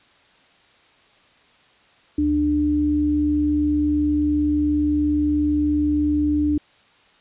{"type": "tone pair together", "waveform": "sine", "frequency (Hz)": [74.3, 297.2], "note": ["D2", "D4"], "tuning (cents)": [21, 21], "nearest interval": "2 octaves", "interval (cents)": 2400, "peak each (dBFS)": [-26, -17], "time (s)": [2.18, 6.58], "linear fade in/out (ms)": 5, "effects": ["white hiss -55 dBFS RMS until 7.2 s", "resampled to 8000 Hz"]}